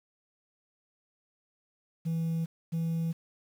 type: tone pair in turn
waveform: sine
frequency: 164.2 / 164.79 Hz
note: E3 / E3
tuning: -6 / 0 cents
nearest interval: unison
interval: 6 cents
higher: second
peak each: -25 dBFS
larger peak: neither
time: 2.05-2.46 / 2.72-3.13 s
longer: neither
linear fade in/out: 20 ms
effects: tanh soft clip ceiling -27 dBFS + 9-bit